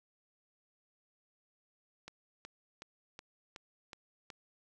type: click train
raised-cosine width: 0.2 ms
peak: -29 dBFS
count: 7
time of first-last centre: 2.08-4.302 s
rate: 2.7 Hz
effects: none